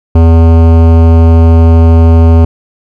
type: tone with hard clipping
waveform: sine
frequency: 82.4 Hz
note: E2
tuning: in tune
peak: -3 dBFS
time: 0.15-2.45 s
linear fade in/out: 5 ms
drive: 17 dB
effects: none